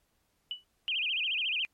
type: tone with exponential decay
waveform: sine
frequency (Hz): 2960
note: F#7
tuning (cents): 0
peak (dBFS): -29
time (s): 0.51-0.64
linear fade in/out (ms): 1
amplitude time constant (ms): 28
type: tone with vibrato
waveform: sine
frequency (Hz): 2793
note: F7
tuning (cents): -1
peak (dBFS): -28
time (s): 0.88-1.65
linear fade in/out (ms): 0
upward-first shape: sine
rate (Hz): 14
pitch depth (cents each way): 240
effects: pink hiss -74 dBFS RMS until 1.73 s + MP3 64 kbps